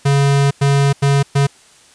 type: tone bursts at uneven times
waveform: square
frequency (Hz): 140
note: C#3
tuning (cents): +18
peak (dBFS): -11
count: 4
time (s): 0.05-0.51 / 0.61-0.93 / 1.02-1.23 / 1.35-1.47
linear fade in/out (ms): 10
effects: white hiss -47 dBFS RMS until 1.94 s + resampled to 22050 Hz